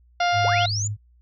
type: harmonic tone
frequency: 702 Hz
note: F5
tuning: 9 cents sharp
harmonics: 1 / 2 / 3 / 4 / 5 / 6 / 7 / 8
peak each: -20 / -26 / -30 / -32 / -34 / -36 / -37 / -38 dBFS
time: 0.2-0.66 s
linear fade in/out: 5 ms
type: tone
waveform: sine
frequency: 104.2 Hz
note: G#2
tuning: 6 cents sharp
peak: -25 dBFS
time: 0.32-0.97 s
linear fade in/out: 50 ms
type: linear sweep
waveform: sine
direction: up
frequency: 312.5 to 7250 Hz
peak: -25 dBFS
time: 0.44-0.88 s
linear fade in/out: 10 ms
effects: noise-tail reverb RT60 0.1 s tail -24 dB re dry + added 60 Hz sine -53 dBFS peak until 1.21 s